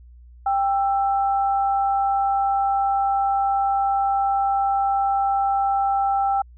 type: tone pair together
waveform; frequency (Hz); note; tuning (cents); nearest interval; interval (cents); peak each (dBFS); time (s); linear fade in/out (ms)
sine; 790 / 1328.6; G5 / E6; +13 / +13; major sixth; 900; -18 / -28; 0.46-6.42; 5
effects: added 60 Hz sine -43 dBFS peak until 6.57 s